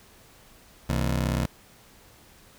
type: ring-modulated tone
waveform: 25% pulse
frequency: 98 Hz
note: G2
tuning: in tune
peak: -17 dBFS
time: 0.89-1.46 s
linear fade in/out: 5 ms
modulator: 30.8 Hz
effects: pink hiss -54 dBFS RMS until 2.58 s